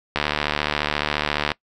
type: click train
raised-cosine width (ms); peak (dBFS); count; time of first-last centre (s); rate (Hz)
0.3; -4; 102; 0.16-1.518; 74.4
effects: noise-tail reverb RT60 0.1 s tail -22 dB re dry